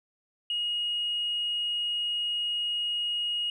sine tone, 2880 Hz, F#7, 47 cents flat, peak -26 dBFS, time 0.5-3.5 s, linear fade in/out 2 ms, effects tanh soft clip ceiling -22 dBFS + 11-bit

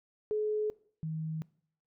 sine tone pair in turn, 425.8 / 158.3 Hz, G#4 / D#3, +43 / +30 cents, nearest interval octave + perfect fourth, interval 1713 cents, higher first, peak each -28 / -33 dBFS, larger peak first, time 0.31-0.7 / 1.03-1.42 s, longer neither, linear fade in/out 0 ms, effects noise-tail reverb RT60 0.6 s tail -22 dB re dry

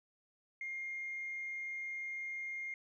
sine tone, 2123 Hz, C7, 25 cents sharp, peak -38 dBFS, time 0.61-2.74 s, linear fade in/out 2 ms, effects tanh soft clip ceiling -34 dBFS

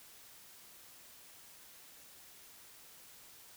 silence, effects white hiss -57 dBFS RMS until 3.56 s

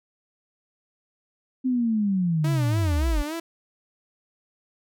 sine linear sweep, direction down, 261.6 to 40.58 Hz, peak -20 dBFS, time 1.64-3.23 s, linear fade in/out 20 ms
sawtooth tone with vibrato, 311.1 Hz, D#4, in tune, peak -25 dBFS, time 2.44-3.4 s, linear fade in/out 5 ms, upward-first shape sine, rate 3.5 Hz, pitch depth 120 cents each way
effects none

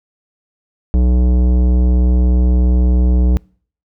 sine tone with tanh clipping, 61.6 Hz, B1, 4 cents flat, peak -11 dBFS, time 0.94-3.37 s, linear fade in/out 0 ms, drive 15 dB, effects noise-tail reverb RT60 0.5 s tail -26 dB re dry

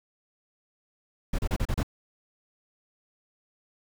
brown noise bursts, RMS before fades -26 dBFS, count 6, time 1.33-1.831 s, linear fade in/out 5 ms, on 56 ms, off 33 ms, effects none

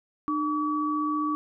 sine tone pair together, 302.5 / 1142 Hz, D#4 / D6, -49 / -49 cents, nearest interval octave + major seventh, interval 2300 cents, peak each -27 dBFS, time 0.28-1.35 s, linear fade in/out 0 ms, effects none

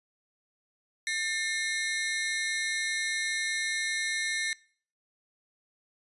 sawtooth ring-modulated tone, 1969 Hz, B6, 6 cents flat, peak -22 dBFS, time 1.07-4.53 s, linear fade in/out 0 ms, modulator 174 Hz, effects noise-tail reverb RT60 0.5 s tail -23 dB re dry + resampled to 24000 Hz

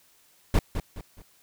brown noise with echo, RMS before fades -19 dBFS, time 0.54-0.59 s, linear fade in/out 2 ms, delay 210 ms, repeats 3, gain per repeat -9 dB, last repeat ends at 1.22 s, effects white hiss -61 dBFS RMS until 1.42 s

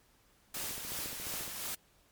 white noise with tremolo, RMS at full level -38 dBFS, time 0.54-1.75 s, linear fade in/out 5 ms, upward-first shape sine, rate 2.8 Hz, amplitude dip 40%
click train, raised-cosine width 2 ms, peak -35 dBFS, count 14, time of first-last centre 0.57-1.479 s, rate 14.3 Hz
effects pink hiss -67 dBFS RMS until 2.11 s + MP3 96 kbps

